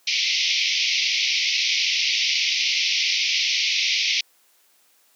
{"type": "band-pass noise", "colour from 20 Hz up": "pink", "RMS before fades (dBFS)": -22, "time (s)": [0.07, 4.21], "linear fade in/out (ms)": 5, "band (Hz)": [2100, 5900], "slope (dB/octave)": 96, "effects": ["white hiss -60 dBFS RMS until 5.15 s", "high-pass 300 Hz 12 dB/octave"]}